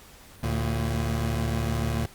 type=tone pair together; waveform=25% pulse; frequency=73.42 / 113.62 Hz; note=D2 / A#2; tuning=0 / -44 cents; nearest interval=minor sixth; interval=756 cents; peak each=-24 dBFS; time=0.43-2.06 s; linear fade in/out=5 ms; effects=pink hiss -50 dBFS RMS until 2.14 s + Opus 48 kbps